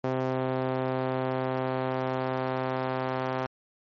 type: tone with band-pass filter sweep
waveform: sawtooth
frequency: 130 Hz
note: C3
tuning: 11 cents flat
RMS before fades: -29 dBFS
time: 0.04-3.46 s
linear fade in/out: 0 ms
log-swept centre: 540 to 840 Hz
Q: 0.95
effects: MP3 32 kbps